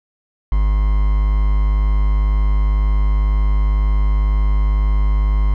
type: tone with quantisation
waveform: triangle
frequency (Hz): 51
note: G#1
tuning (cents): -31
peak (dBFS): -10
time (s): 0.52-5.54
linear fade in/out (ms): 0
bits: 5
effects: low-pass 2000 Hz 12 dB/octave